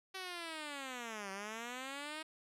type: linear two-way sweep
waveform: 5% pulse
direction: down then up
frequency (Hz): 383.9 to 190.4 to 317.7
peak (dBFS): -31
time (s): 0.14-2.23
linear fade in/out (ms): 10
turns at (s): 1.31
effects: low-pass 10000 Hz 12 dB/octave